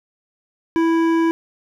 sine tone with hard clipping, 329.6 Hz, E4, in tune, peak -16 dBFS, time 0.76-1.31 s, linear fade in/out 0 ms, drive 12 dB, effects none

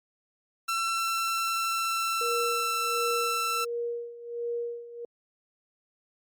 sawtooth tone with pitch glide, 1345 to 1334.9 Hz, E6 to E6, +34 to +21 cents, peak -23 dBFS, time 0.68-3.65 s, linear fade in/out 10 ms, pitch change -13 cents, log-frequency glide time 1.42-2.85 s
sine tone with tremolo, 472.9 Hz, A#4, 25 cents sharp, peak -28 dBFS, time 2.21-5.05 s, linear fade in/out 2 ms, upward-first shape sine, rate 1.4 Hz, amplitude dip 80%
effects Opus 32 kbps

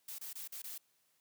blue noise with dropouts, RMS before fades -45 dBFS, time 0.08-0.78 s, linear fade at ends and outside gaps 5 ms, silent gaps 0.185-0.211 / 0.331-0.354 / 0.477-0.521 / 0.62-0.64 s, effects white hiss -75 dBFS RMS until 1.2 s + high-pass 100 Hz 12 dB/octave

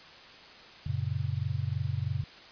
sine chord, F# major, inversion none, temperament just, 92.5 / 115.62 / 138.75 Hz, F#2 / A#2 / C#3, 0 / -14 / +2 cents, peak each -33 dBFS, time 0.86-2.24 s, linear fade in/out 5 ms, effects white hiss -50 dBFS RMS until 2.51 s + resampled to 11025 Hz

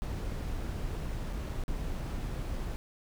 brown noise with dropouts, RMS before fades -35 dBFS, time 0.02-2.76 s, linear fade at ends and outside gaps 0 ms, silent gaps 1.326-1.331 / 1.491-1.495 / 1.637-1.681 s, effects none

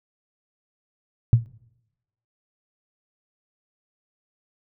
sine tone with exponential decay, 116.54 Hz, A#2, in tune, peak -7 dBFS, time 1.33-1.46 s, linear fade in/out 0 ms, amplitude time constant 27 ms, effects noise-tail reverb RT60 0.9 s tail -23 dB re dry

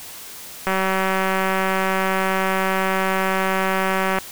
click train, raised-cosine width 0.5 ms, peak -6 dBFS, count 669, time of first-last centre 0.67-4.186 s, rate 190 Hz, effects white hiss -37 dBFS RMS until 4.31 s

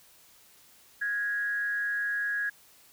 sine tone with amplitude modulation, 1658 Hz, G#6, 3 cents flat, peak -25 dBFS, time 1.01-2.5 s, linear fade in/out 10 ms, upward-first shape sine, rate 225 Hz, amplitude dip 50%, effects white hiss -58 dBFS RMS until 2.92 s

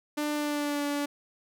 sawtooth tone with pitch glide, 297.4 to 288.3 Hz, D4 to D4, +22 to -32 cents, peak -24 dBFS, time 0.17-1.06 s, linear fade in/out 10 ms, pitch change -54 cents, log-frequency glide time 0.34-0.84 s, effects none

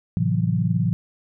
sine chord, F# half-diminished seventh, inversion first, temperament just, 111 / 133.2 / 166.5 / 185 Hz, A2 / C3 / E3 / F#3, +16 / +31 / +18 / 0 cents, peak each -23 / -26 / -22 / -26 dBFS, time 0.17-0.93 s, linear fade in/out 0 ms, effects none

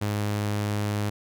sawtooth tone, 103.83 Hz, G#2, in tune, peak -21 dBFS, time 0.01-1.1 s, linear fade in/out 10 ms, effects none

